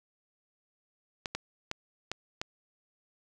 clicks, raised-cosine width 0.2 ms, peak -16 dBFS, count 5, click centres 1.258 / 1.35 / 1.714 / 2.116 / 2.415 s, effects none

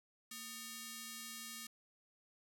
5% pulse ring-modulated tone, 1009 Hz, B5, 37 cents sharp, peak -31 dBFS, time 0.31-1.67 s, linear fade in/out 5 ms, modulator 781 Hz, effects none

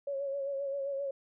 sine tone with vibrato, 554.4 Hz, C#5, in tune, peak -32 dBFS, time 0.07-1.11 s, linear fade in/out 5 ms, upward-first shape sine, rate 7.6 Hz, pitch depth 39 cents each way, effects none

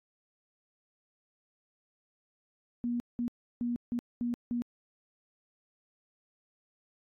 sine tone bursts at uneven times, 239.8 Hz, A#3, 49 cents sharp, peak -29 dBFS, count 6, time 2.84-3 / 3.19-3.28 / 3.61-3.76 / 3.92-3.99 / 4.21-4.34 / 4.51-4.62 s, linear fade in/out 0 ms, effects AAC 48 kbps

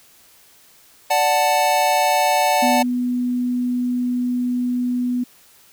square chord, D major, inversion none, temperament equal, 587.3 / 740 / 880 Hz, D5 / F#5 / A5, 0 / 0 / 0 cents, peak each -22 / -19 / -20 dBFS, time 1.1-2.83 s, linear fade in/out 10 ms
sine tone, 246.9 Hz, B3, in tune, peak -18 dBFS, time 2.62-5.24 s, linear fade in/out 10 ms
effects white hiss -51 dBFS RMS until 5.72 s

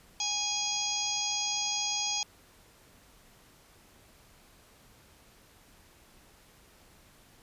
harmonic tone with a mistuned harmonic, 826 Hz, G#5, 10 cents flat, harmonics 1 / 3 / 4 / 5 / 6 / 7 / 8, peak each -39 / -40 / -36 / -44 / -35 / -41 / -33 dBFS, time 0.2-2.23 s, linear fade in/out 2 ms, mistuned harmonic 8, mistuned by -15 cents, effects pink hiss -59 dBFS RMS until 7.42 s + resampled to 32000 Hz

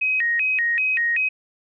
sine tone with vibrato, 2177 Hz, C#7, 32 cents flat, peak -18 dBFS, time 0.01-1.29 s, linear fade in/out 10 ms, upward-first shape square, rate 2.6 Hz, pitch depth 260 cents each way, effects none

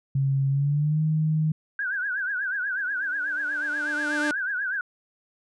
sine tone with pitch glide, 136.6 to 156.01 Hz, C#3 to D#3, -25 to +5 cents, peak -20 dBFS, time 0.15-1.52 s, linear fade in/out 5 ms, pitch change +230 cents, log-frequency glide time 0.49-1.01 s
sine tone with vibrato, 1555 Hz, G6, 14 cents flat, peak -25 dBFS, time 1.79-4.81 s, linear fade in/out 2 ms, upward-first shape triangle, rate 8.2 Hz, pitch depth 150 cents each way
sawtooth tone with exponential growth, 297.5 Hz, D4, 22 cents sharp, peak -20 dBFS, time 2.74-4.31 s, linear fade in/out 2 ms, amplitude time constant 340 ms
effects resampled to 22050 Hz

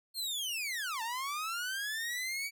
sawtooth linear two-way sweep, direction down then up, 4312 to 880 to 2297 Hz, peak -31 dBFS, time 0.14-2.51 s, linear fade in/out 50 ms, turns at 1.02 s, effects none

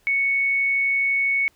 sine tone, 2217 Hz, C#7, in tune, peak -18 dBFS, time 0.07-1.48 s, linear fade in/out 0 ms, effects pink hiss -61 dBFS RMS until 1.55 s

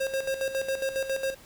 square tone with tremolo, 536 Hz, C5, 42 cents sharp, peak -26 dBFS, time 0-1.35 s, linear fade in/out 10 ms, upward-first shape square, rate 7.3 Hz, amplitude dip 65%, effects pink hiss -52 dBFS RMS until 1.45 s

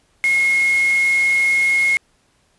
sine tone in noise, 2159 Hz, C#7, 46 cents flat, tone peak -13 dBFS, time 0.24-1.97 s, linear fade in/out 0 ms, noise white, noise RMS -31 dBFS, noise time 0.24-1.97 s, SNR +15 dB, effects pink hiss -60 dBFS RMS until 2.58 s + resampled to 24000 Hz

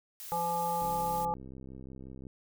blue noise, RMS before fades -44 dBFS, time 0.2-1.25 s, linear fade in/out 0 ms
harmonic tone, 170 Hz, F3, 46 cents flat, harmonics 1 / 3 / 5 / 7, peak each -41 / -37 / -30 / -41 dBFS, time 0.32-1.34 s, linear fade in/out 0 ms
click train, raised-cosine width 3 ms, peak -34 dBFS, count 96, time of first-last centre 0.82-2.268 s, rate 65.6 Hz
effects none

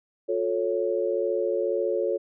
sine chord, F augmented, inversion none, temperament equal with one note detuned, 358 / 440 / 554.4 Hz, F4 / A4 / C#5, +43 / 0 / 0 cents, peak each -28 / -27 / -27 dBFS, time 0.28-2.18 s, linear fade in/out 20 ms, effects none

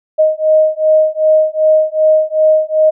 sine beating tone pair, 622.3 / 624.9 Hz, D#5 / D#5, 0 / +7 cents, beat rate 2.6 Hz, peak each -11 dBFS, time 0.18-2.91 s, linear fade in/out 20 ms, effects none

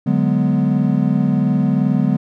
triangle chord, G# half-diminished seventh, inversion second, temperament equal, 146.83 / 185 / 207.7 / 246.9 Hz, D3 / F#3 / G#3 / B3, 0 / 0 / 0 / 0 cents, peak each -17 dBFS, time 0.06-2.17 s, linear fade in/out 10 ms, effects none

